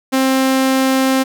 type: tone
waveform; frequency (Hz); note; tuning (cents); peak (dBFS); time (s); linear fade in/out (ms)
sawtooth; 264.3; C4; +18; -8; 0.12-1.24; 20
effects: none